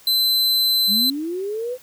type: tone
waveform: 45% pulse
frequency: 4050 Hz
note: B7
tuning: 43 cents sharp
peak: -15 dBFS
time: 0.07-1.1 s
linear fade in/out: 2 ms
type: linear sweep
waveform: sine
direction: up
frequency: 187 to 515 Hz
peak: -23 dBFS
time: 0.87-1.78 s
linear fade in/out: 50 ms
effects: white hiss -49 dBFS RMS until 1.82 s